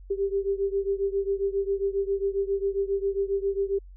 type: beating tone pair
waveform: sine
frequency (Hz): 392 / 399.4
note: G4 / G4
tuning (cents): 0 / +32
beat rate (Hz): 7.4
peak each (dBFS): -26 / -28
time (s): 0.1-3.79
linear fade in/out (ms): 10
effects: added 46 Hz sine -43 dBFS peak until 3.96 s